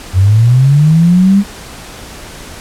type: linear sweep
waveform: sine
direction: up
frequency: 89 to 204.3 Hz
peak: -4 dBFS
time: 0.13-1.44 s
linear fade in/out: 50 ms
effects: pink hiss -30 dBFS RMS until 2.6 s + low-pass 11000 Hz 12 dB/octave